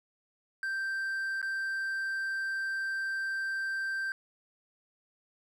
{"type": "tone with dropouts", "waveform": "triangle", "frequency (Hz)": 1568, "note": "G6", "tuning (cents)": 0, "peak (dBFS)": -29, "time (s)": [0.63, 4.12], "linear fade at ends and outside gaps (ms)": 1, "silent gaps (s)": [1.416, 1.427], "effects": []}